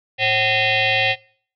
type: tone with frequency modulation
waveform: sine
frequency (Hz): 110.8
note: A2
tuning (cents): +13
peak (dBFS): -15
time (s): 0.18-1.16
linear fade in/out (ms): 50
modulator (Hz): 649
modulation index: 5.1
effects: noise-tail reverb RT60 0.5 s tail -23 dB re dry